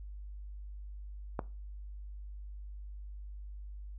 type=click; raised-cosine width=1 ms; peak=-19 dBFS; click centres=1.392 s; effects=noise-tail reverb RT60 0.3 s tail -19 dB re dry + added 50 Hz sine -42 dBFS peak until 3.98 s